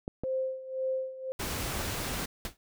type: clicks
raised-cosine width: 2 ms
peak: -21 dBFS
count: 2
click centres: 0.079 / 0.236 s
type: tone with tremolo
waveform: sine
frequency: 523.3 Hz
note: C5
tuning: in tune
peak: -27 dBFS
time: 0.24-1.32 s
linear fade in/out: 0 ms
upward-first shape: sine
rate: 1.9 Hz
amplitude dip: 80%
type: noise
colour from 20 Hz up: pink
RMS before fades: -34 dBFS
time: 1.39-2.26 s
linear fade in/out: 10 ms
type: noise with exponential decay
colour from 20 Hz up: pink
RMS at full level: -31 dBFS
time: 2.45-2.57 s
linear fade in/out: 1 ms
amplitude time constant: 24 ms
effects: none